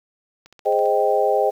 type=click train; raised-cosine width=0.2 ms; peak=-29 dBFS; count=7; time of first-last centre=0.46-0.857 s; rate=15.1 Hz
type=chord; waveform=sine; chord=Ab major seventh; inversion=none; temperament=equal; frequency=415.3 / 523.3 / 622.3 / 784 Hz; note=Ab4 / C5 / Eb5 / G5; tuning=0 / 0 / 0 / 0 cents; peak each=-21 dBFS; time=0.65-1.51 s; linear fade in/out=20 ms
effects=8-bit